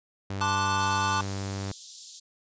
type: tone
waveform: sawtooth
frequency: 98 Hz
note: G2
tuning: in tune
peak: -27 dBFS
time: 0.3-1.72 s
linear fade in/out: 5 ms
type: chord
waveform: square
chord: D dominant seventh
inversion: second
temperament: equal with one note detuned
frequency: 880 / 1046.5 / 1174.7 / 1469.8 Hz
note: A5 / C6 / D6 / F#6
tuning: 0 / 0 / 0 / -12 cents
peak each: -29 / -34 / -30 / -33 dBFS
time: 0.41-1.21 s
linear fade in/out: 2 ms
type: high-pass noise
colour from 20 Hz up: white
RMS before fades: -40 dBFS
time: 0.79-2.2 s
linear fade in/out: 10 ms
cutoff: 3500 Hz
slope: 48 dB/octave
effects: resampled to 16000 Hz